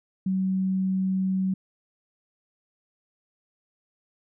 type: tone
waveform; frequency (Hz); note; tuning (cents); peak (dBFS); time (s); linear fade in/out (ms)
sine; 189; F#3; +37; -22; 0.26-1.54; 5
effects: none